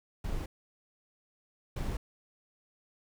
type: noise bursts at uneven times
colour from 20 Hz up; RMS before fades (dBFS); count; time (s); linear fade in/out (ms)
brown; -34; 2; 0.24-0.46 / 1.76-1.97; 5
effects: none